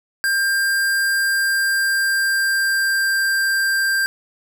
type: tone with pitch glide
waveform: square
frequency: 1593 to 1582.9 Hz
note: G6 to G6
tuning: +27 to +16 cents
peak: -17 dBFS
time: 0.24-4.06 s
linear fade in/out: 0 ms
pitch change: -11 cents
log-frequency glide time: 1.11-3.19 s
effects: none